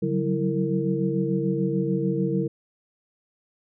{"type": "tone cluster", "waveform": "sine", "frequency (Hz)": [142.9, 183.2, 190, 329.3, 458.4], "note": ["D3", "F#3", "F#3", "E4", "A#4"], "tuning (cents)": [-47, -17, 46, -2, -29], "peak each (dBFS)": -28, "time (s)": [0.02, 2.48], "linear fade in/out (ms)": 10, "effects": []}